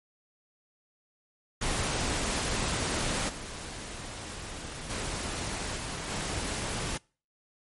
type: noise with level steps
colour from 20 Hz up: pink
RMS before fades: -30 / -40 / -34 / -36 / -33 dBFS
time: 1.61-6.98 s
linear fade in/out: 10 ms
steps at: 3.28 / 4.89 / 5.76 / 6.09 s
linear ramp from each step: 20 ms
effects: noise-tail reverb RT60 0.4 s tail -26 dB re dry + MP3 48 kbps